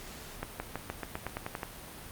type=accelerating click train; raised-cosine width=0.5 ms; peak=-19 dBFS; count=11; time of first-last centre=0.43-1.632 s; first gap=170 ms; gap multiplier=0.92; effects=pink hiss -46 dBFS RMS until 2.11 s + Opus 48 kbps